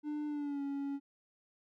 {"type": "tone with pitch glide", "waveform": "triangle", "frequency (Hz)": [298.2, 279.8], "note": ["D4", "C#4"], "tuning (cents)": [27, 16], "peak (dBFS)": -33, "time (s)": [0.03, 1], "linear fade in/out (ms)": 50, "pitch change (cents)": -111, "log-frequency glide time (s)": [0.27, 0.62], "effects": []}